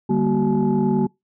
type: tone cluster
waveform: sine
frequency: 147.8 / 197.8 / 236.7 / 377.6 / 856 Hz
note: D3 / G3 / A#3 / F#4 / A5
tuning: +11 / +16 / +27 / +35 / -48 cents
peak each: -24 / -20 / -20 / -22 / -28 dBFS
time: 0.09-1.07 s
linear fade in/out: 10 ms
effects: noise-tail reverb RT60 0.2 s tail -26 dB re dry + tanh soft clip ceiling -9 dBFS